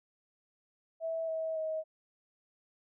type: tone with pitch steps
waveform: sine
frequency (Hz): 653 / 642.9 / 632.9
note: E5 / E5 / D#5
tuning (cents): -17 / -43 / +29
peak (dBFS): -32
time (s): 1-1.84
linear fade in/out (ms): 50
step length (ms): 280
effects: none